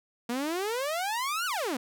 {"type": "exponential two-way sweep", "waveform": "sawtooth", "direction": "up then down", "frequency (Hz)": [230.7, 1500, 230.7], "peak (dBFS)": -25, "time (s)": [0.29, 1.77], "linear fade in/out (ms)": 5, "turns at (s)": 1.46, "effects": []}